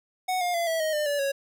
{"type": "tone with pitch steps", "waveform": "square", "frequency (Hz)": [740, 709.9, 680.9, 653.2, 626.6, 601.1, 576.6, 553.1], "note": ["F#5", "F5", "F5", "E5", "D#5", "D5", "D5", "C#5"], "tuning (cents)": [0, 28, -44, -16, 12, 40, -32, -4], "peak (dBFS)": -25, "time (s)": [0.28, 1.32], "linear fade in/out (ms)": 10, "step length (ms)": 130, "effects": []}